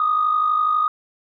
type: tone pair together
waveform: sine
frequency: 1192.4 / 1244.5 Hz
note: D6 / D#6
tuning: +26 / 0 cents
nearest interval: minor second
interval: 74 cents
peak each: -23 / -16 dBFS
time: 0-0.88 s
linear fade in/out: 2 ms
effects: tanh soft clip ceiling -10 dBFS